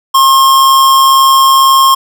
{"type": "tone with amplitude modulation", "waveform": "square", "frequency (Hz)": 1072, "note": "C6", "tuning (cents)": 42, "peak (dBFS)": -3, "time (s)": [0.14, 1.95], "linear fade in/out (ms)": 10, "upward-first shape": "sine", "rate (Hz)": 142, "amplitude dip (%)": 30, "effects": []}